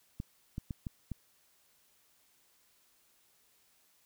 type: clicks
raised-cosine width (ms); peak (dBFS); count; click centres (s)
5; -25; 5; 0.201 / 0.581 / 0.708 / 0.868 / 1.117
effects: white hiss -69 dBFS RMS until 4.05 s